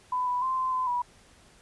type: tone with pitch steps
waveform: sine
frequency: 1001 / 989 / 1041 / 1034 / 1021 / 975 Hz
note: B5 / B5 / C6 / C6 / C6 / B5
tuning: +23 / +2 / -9 / -21 / -43 / -23 cents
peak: -25 dBFS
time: 0.12-1.02 s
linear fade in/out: 5 ms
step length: 150 ms
effects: pink hiss -57 dBFS RMS until 1.61 s + resampled to 24000 Hz